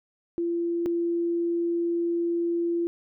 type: tone pair in turn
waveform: sine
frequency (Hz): 341.1 / 341.1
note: F4 / F4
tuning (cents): -41 / -41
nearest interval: unison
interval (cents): 0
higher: neither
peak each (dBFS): -24 / -23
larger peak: second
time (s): 0.38-0.86 / 0.86-2.87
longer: second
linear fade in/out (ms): 0
effects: none